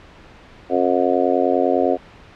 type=harmonic tone; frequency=90 Hz; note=F#2; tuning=47 cents flat; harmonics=3 / 4 / 5 / 6 / 7 / 8; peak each=-22 / -22 / -22 / -22 / -22 / -22 dBFS; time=0.69-1.98 s; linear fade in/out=50 ms; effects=pink hiss -44 dBFS RMS until 2.35 s + low-pass 3000 Hz 12 dB/octave